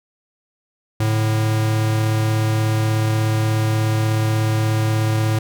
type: tone pair together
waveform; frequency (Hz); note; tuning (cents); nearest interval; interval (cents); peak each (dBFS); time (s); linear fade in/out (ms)
square; 109.23 / 145.8; A2 / D3; -12 / -12; perfect fourth; 500; -17 / -28; 1-5.39; 5
effects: none